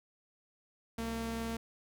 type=tone pair together; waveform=sawtooth; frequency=63 / 227.9 Hz; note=B1 / A#3; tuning=+35 / -39 cents; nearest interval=octave + minor seventh; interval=2226 cents; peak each=-39 / -32 dBFS; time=0.98-1.57 s; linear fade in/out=5 ms; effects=none